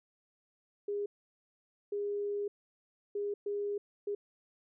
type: tone bursts at uneven times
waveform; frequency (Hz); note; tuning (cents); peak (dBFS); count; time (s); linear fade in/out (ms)
sine; 408.3; G#4; -29; -32; 5; 0.88-1.06 / 1.92-2.48 / 3.15-3.34 / 3.46-3.78 / 4.07-4.15; 5
effects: none